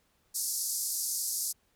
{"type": "band-pass noise", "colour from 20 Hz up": "white", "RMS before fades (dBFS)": -33, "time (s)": [0.34, 1.53], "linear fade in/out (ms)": 20, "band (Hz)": [4800, 13000], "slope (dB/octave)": 48, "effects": ["pink hiss -71 dBFS RMS until 1.75 s"]}